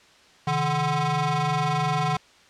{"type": "ring-modulated tone", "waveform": "25% pulse", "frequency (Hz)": 293.7, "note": "D4", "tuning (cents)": 0, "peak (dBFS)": -15, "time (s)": [0.47, 2.17], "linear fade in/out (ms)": 5, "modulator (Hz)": 452, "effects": ["white hiss -54 dBFS RMS until 2.49 s", "low-pass 5000 Hz 12 dB/octave"]}